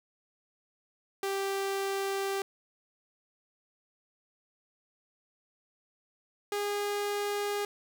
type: tone pair in turn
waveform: sawtooth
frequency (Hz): 392 / 409.5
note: G4 / G#4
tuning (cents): 0 / -24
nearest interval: minor second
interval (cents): 76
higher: second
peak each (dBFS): -26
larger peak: neither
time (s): 1.23-2.42 / 6.52-7.65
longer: first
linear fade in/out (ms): 2
effects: none